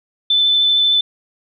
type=tone with vibrato; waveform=sine; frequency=3520 Hz; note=A7; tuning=in tune; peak=-11 dBFS; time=0.3-1.01 s; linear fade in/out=5 ms; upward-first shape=triangle; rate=13 Hz; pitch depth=13 cents each way; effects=none